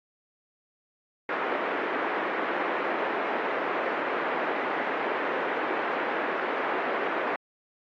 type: band-pass noise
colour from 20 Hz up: pink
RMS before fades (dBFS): -29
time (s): 1.29-7.36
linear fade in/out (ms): 2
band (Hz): 330 to 2100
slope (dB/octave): 24
effects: AAC 48 kbps